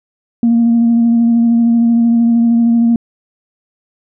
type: tone with vibrato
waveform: sine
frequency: 233.1 Hz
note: A#3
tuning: in tune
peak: -6 dBFS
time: 0.43-2.96 s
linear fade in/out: 2 ms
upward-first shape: sine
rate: 13 Hz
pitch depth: 18 cents each way
effects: tanh soft clip ceiling -4 dBFS